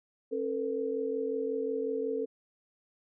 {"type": "tone cluster", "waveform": "sine", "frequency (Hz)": [270.8, 446.1, 491.6], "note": ["C#4", "A4", "B4"], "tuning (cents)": [-40, 24, -8], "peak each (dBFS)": [-37, -31, -37], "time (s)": [0.31, 2.26], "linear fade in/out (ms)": 20, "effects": []}